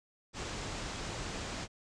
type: low-pass noise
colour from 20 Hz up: pink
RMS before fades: -40 dBFS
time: 0.33-1.68 s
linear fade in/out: 50 ms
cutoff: 8000 Hz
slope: 48 dB/octave
effects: none

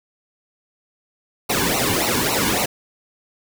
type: noise with flanger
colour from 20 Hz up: pink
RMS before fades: -20 dBFS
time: 1.49-2.66 s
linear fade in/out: 10 ms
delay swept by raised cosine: 0.59 to 1.59 ms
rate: 3.6 Hz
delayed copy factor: -1
effects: none

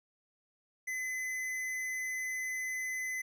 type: tone with tanh clipping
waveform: sine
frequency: 2027 Hz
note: B6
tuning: 45 cents sharp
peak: -36 dBFS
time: 0.87-3.22 s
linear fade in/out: 10 ms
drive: 15 dB
effects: none

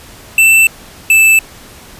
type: tone pair in turn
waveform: square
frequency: 2665 / 2637 Hz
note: E7 / E7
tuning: +18 / 0 cents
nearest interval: unison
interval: 18 cents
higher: first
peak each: -5 dBFS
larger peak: neither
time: 0.38-0.67 / 1.1-1.39 s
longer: neither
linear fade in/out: 2 ms
effects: pink hiss -36 dBFS RMS until 1.99 s + resampled to 32000 Hz

